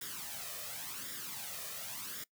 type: noise with flanger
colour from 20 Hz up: white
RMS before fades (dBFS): -43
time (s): 0.01-2.24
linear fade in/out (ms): 5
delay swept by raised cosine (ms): 0.57 to 1.67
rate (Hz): 0.91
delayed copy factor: +0.65
effects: noise-tail reverb RT60 0.1 s tail -21 dB re dry + high-pass 100 Hz 12 dB/octave